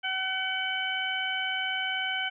harmonic tone, 757 Hz, F#5, 39 cents sharp, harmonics 1 / 2 / 3 / 4, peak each -36 / -32 / -34 / -32 dBFS, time 0.03-2.3 s, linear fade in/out 20 ms, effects none

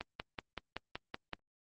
click train, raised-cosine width 0.3 ms, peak -22 dBFS, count 8, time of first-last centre 0.01-1.333 s, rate 5.29 Hz, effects Opus 24 kbps

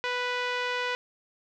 5% pulse tone with low-pass filter, 493.9 Hz, B4, in tune, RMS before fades -30 dBFS, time 0.04-0.95 s, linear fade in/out 0 ms, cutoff 2400 Hz, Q 0.77, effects none

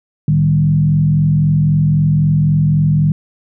sine tone with frequency modulation, 152.6 Hz, D#3, 33 cents flat, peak -9 dBFS, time 0.28-3.12 s, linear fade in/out 2 ms, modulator 43.8 Hz, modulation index 0.72, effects none

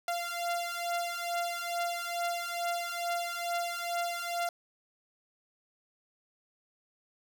sawtooth beating tone pair, 691 / 693.3 Hz, F5 / F5, -19 / -13 cents, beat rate 2.3 Hz, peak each -31 dBFS, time 0.08-4.49 s, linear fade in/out 2 ms, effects none

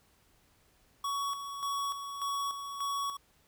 square tone with tremolo, 1121 Hz, C#6, 19 cents sharp, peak -32 dBFS, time 1.04-3.17 s, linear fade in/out 5 ms, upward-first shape square, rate 1.7 Hz, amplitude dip 55%, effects pink hiss -67 dBFS RMS until 3.47 s

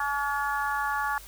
harmonic tone, 284.4 Hz, C#4, 45 cents sharp, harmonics 3 / 4 / 5 / 6, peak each -30 / -31 / -32 / -33 dBFS, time 0-1.18 s, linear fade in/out 2 ms, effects added 50 Hz sine -48 dBFS peak until 1.27 s + white hiss -48 dBFS RMS until 1.27 s

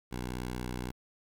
10% pulse tone with vibrato, 61.74 Hz, B1, in tune, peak -27 dBFS, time 0.11-0.92 s, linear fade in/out 20 ms, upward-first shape sine, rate 16 Hz, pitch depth 28 cents each way, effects 10-bit

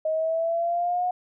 sine exponential sweep, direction up, 626 to 728 Hz, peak -22 dBFS, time 0.05-1.11 s, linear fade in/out 5 ms, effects none

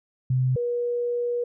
sine tone pair in turn, 128.6 / 481.6 Hz, C3 / B4, -30 / -44 cents, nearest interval octave + major seventh, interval 2286 cents, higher second, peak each -19 / -23 dBFS, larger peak first, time 0.3-0.56 / 0.56-1.44 s, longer second, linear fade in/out 5 ms, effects none

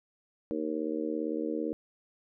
harmonic tone, 77.78 Hz, D#2, in tune, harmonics 3 / 4 / 5 / 6 / 7, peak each -38 / -33 / -40 / -35 / -41 dBFS, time 0.51-1.73 s, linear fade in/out 0 ms, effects none

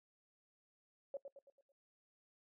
sine tone with echo, 554.4 Hz, C#5, in tune, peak -39 dBFS, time 1.14-1.17 s, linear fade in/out 2 ms, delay 110 ms, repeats 5, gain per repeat -7 dB, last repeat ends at 1.72 s, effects noise-tail reverb RT60 0.1 s tail -20 dB re dry

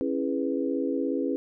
sine chord, C# minor seventh, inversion none, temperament equal with one note detuned, 272.9 / 329.6 / 415.3 / 493.9 Hz, C#4 / E4 / G#4 / B4, -27 / 0 / 0 / 0 cents, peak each -28 / -31 / -32 / -32 dBFS, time 0.01-1.36 s, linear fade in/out 0 ms, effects none

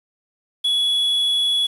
triangle tone, 3383 Hz, G#7, 31 cents sharp, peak -15 dBFS, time 0.64-1.67 s, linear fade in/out 10 ms, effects resampled to 32000 Hz + 7-bit

